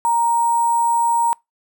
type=tone with sample-and-hold; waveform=sine; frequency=933 Hz; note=A#5; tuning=1 cent sharp; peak=-14 dBFS; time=0.05-1.33 s; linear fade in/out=0 ms; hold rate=8820 Hz; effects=noise-tail reverb RT60 0.2 s tail -26 dB re dry